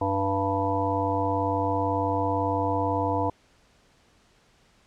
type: harmonic tone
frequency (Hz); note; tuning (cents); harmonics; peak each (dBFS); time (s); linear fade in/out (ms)
98; G2; 0; 1 / 3 / 5 / 7 / 9 / 10; -30 / -30 / -30 / -30 / -30 / -30; 0.01-3.3; 5
effects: pink hiss -61 dBFS RMS until 4.86 s + low-pass 7000 Hz 12 dB/octave